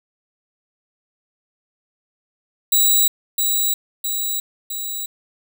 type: tone with echo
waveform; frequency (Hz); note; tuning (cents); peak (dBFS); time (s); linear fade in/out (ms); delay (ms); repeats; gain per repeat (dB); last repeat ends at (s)
5% pulse; 3894; B7; -25; -5; 2.72-3.08; 5; 660; 3; -4; 5.06
effects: none